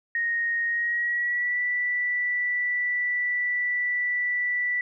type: tone with pitch glide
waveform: sine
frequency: 1864.7 to 1966.5 Hz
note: A#6 to B6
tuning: 0 to -8 cents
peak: -23 dBFS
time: 0.15-4.81 s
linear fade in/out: 2 ms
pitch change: +92 cents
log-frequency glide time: 0.66-1.6 s
effects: none